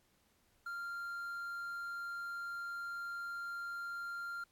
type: tone with quantisation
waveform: triangle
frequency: 1391 Hz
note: F6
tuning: 7 cents flat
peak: -38 dBFS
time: 0.66-4.44 s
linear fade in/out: 5 ms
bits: 11
effects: pink hiss -73 dBFS RMS until 4.51 s + AAC 64 kbps